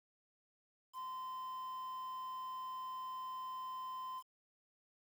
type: tone with quantisation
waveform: triangle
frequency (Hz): 1030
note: C6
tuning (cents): -28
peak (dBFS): -40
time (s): 0.93-4.23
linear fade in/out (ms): 50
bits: 10
effects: none